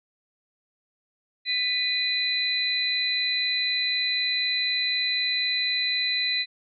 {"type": "tone cluster", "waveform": "sine", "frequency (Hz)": [1993, 2459, 4018], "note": ["B6", "D#7", "B7"], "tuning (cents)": [15, -21, 29], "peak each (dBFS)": [-30, -31, -24], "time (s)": [1.45, 6.46], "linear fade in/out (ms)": 50, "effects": []}